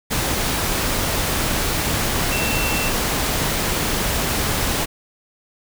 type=tone in noise; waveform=sine; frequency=2691 Hz; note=E7; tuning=35 cents sharp; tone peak=-25 dBFS; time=2.31-2.9 s; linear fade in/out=20 ms; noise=pink; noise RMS=-21 dBFS; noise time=0.1-4.86 s; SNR=-7 dB; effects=none